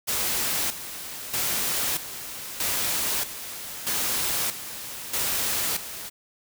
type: noise with tremolo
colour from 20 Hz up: white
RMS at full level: -26 dBFS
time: 0.07-6.1 s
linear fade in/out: 20 ms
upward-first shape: square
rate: 0.79 Hz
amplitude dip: 70%
effects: none